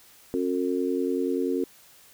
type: harmonic tone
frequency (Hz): 90.3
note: F#2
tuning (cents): -42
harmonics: 3 / 4 / 5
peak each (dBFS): -27 / -28 / -29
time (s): 0.34-1.64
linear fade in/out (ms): 0
effects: white hiss -54 dBFS RMS until 2.13 s